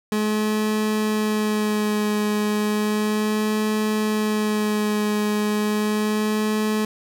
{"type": "tone with vibrato", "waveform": "30% pulse", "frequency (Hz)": 212.3, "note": "G#3", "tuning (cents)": 38, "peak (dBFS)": -17, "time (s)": [0.12, 6.85], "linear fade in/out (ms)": 2, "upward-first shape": "sine", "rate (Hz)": 0.34, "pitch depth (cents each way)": 19, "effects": []}